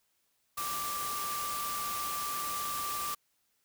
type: tone in noise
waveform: sine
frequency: 1174.7 Hz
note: D6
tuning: in tune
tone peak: -35 dBFS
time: 0.57-3.15 s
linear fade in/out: 10 ms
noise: white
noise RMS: -38 dBFS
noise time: 0.57-3.15 s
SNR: 0 dB
effects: white hiss -75 dBFS RMS until 3.64 s